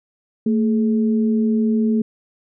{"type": "tone pair together", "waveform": "sine", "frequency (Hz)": [223.4, 421.7], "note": ["A3", "G#4"], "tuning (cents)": [27, 26], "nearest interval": "major seventh", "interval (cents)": 1099, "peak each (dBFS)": [-15, -25], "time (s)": [0.46, 2.02], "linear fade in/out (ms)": 5, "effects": []}